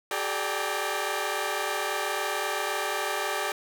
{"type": "tone cluster", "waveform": "15% pulse", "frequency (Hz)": [384, 427.7, 589, 796, 928], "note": ["G4", "A4", "D5", "G5", "A#5"], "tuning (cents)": [-36, -49, 5, 26, -8], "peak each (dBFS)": [-28, -27, -26, -28, -31], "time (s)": [0.11, 3.52], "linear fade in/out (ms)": 2, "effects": []}